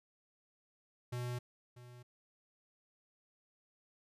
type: tone with echo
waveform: square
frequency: 122.7 Hz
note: B2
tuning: 11 cents flat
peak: -38 dBFS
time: 1.12-1.39 s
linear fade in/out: 10 ms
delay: 640 ms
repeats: 1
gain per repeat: -15 dB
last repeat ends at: 2.03 s
effects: resampled to 32000 Hz

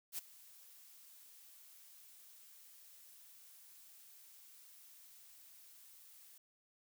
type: noise with ADSR envelope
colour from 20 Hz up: blue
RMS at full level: -40 dBFS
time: 0.12-6.38 s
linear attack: 61 ms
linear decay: 15 ms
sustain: -20 dB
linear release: 6 ms
effects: none

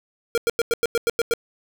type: tone bursts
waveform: square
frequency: 466.2 Hz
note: A#4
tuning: in tune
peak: -18 dBFS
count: 9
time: 0.35-1.337 s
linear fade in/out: 0 ms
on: 27 ms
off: 93 ms
effects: none

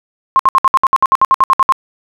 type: tone bursts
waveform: sine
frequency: 1067 Hz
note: C6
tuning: 34 cents sharp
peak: -5 dBFS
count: 15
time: 0.36-1.723 s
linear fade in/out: 0 ms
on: 33 ms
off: 62 ms
effects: none

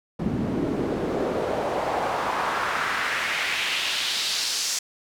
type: noise with band-pass filter sweep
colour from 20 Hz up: pink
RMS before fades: -26 dBFS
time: 0.19-4.79 s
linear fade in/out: 5 ms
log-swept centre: 200 to 6100 Hz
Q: 1.8
effects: none

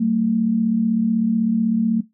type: tone pair together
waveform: sine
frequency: 190.3 / 226.3 Hz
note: F#3 / A3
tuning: +49 / +49 cents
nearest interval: minor third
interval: 300 cents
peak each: -23 / -16 dBFS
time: 0-2.01 s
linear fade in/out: 10 ms
effects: noise-tail reverb RT60 0.2 s tail -20 dB re dry

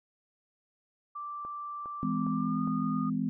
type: tone with pitch glide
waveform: sine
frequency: 1173 to 1226.3 Hz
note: D6 to D#6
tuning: -2 to -26 cents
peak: -36 dBFS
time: 1.15-3.1 s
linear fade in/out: 10 ms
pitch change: +76 cents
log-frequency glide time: 2.31-2.63 s
type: click train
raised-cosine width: 1 ms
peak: -33 dBFS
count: 4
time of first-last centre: 1.45-2.674 s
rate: 2.45 Hz
type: chord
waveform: sine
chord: E augmented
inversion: none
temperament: equal with one note detuned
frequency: 164.81 / 207.7 / 255.7 Hz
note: E3 / G#3 / B#3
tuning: 0 / 0 / -40 cents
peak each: -34 / -32 / -31 dBFS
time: 2.03-3.29 s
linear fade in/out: 0 ms
effects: none

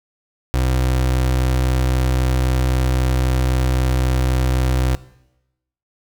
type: tone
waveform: 30% pulse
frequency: 63.8 Hz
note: C2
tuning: 43 cents flat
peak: -13 dBFS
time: 0.54-4.95 s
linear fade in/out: 0 ms
effects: noise-tail reverb RT60 0.9 s tail -18 dB re dry

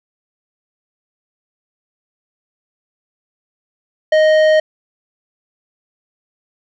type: tone with tanh clipping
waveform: sine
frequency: 622.3 Hz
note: D#5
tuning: in tune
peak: -10 dBFS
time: 4.12-4.6 s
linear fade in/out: 5 ms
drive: 12 dB
effects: none

